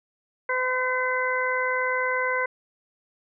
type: harmonic tone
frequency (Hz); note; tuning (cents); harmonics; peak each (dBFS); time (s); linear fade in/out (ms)
509; C5; -48; 1 / 2 / 3 / 4; -28 / -28 / -28 / -28; 0.49-2.46; 5
effects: none